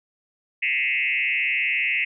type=tone with frequency modulation; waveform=sine; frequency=2349 Hz; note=D7; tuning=in tune; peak=-20 dBFS; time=0.62-2.05 s; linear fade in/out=10 ms; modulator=135 Hz; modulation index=2.8; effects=none